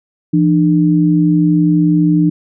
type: tone pair together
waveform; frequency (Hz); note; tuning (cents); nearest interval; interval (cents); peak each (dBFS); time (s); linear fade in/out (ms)
sine; 168.8 / 300.8; E3 / D4; +41 / +42; minor seventh; 1001; -11; 0.33-2.3; 10
effects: none